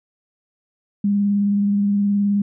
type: tone with vibrato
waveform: sine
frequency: 202.4 Hz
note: G#3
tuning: 44 cents flat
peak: -15 dBFS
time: 1.04-2.42 s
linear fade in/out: 5 ms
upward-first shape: sine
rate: 19 Hz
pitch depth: 19 cents each way
effects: none